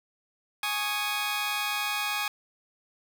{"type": "chord", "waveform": "15% pulse", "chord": "Ab suspended fourth", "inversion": "none", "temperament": "just", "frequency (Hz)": [830.6, 1107.5, 1245.9], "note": ["Ab5", "Db6", "Eb6"], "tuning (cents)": [0, -2, 2], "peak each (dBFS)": [-25, -28, -28], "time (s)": [0.63, 2.28], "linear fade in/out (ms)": 2, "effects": []}